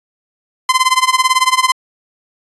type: tone with tremolo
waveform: sawtooth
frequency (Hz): 1031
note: C6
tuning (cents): -26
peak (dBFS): -3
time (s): 0.69-1.72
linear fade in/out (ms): 2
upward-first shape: sine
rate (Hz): 18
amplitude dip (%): 90
effects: resampled to 24000 Hz